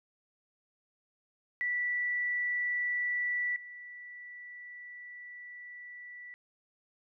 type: tone with level steps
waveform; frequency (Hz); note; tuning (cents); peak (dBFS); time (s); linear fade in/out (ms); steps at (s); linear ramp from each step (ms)
sine; 1961; B6; -13; -29 / -44; 1.61-6.34; 0; 3.56; 2
effects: none